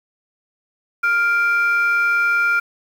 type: tone pair together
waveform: sine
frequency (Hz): 1400 / 2355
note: F6 / D7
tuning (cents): +4 / +4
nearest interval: major sixth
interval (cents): 900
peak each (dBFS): -14 / -21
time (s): 1.03-2.6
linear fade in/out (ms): 10
effects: tanh soft clip ceiling -9 dBFS + 7-bit